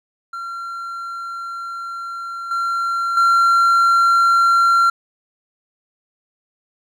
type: tone with level steps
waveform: triangle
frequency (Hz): 1371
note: F6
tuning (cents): -32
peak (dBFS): -24 / -16 / -9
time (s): 0.33-4.9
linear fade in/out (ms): 5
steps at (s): 2.51 / 3.17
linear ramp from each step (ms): 2
effects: none